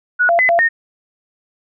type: tone with pitch steps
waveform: sine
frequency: 1463 / 684 / 2019 / 683 / 1841 Hz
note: F#6 / F5 / B6 / F5 / A#6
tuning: -20 / -36 / +38 / -39 / -22 cents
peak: -10 dBFS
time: 0.19-0.69 s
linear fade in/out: 20 ms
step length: 100 ms
effects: none